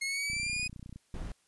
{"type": "linear sweep", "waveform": "sawtooth", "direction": "up", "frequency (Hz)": [2152, 2495], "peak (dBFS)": -28, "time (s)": [0.01, 0.68], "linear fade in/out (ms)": 10}
{"type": "click train", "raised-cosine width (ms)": 5, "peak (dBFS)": -33, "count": 21, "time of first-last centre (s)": [0.3, 0.96], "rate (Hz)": 30.3}
{"type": "noise", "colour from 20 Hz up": "brown", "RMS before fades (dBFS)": -38, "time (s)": [1.14, 1.32], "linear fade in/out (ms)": 2}
{"effects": ["white hiss -70 dBFS RMS until 1.47 s", "resampled to 24000 Hz"]}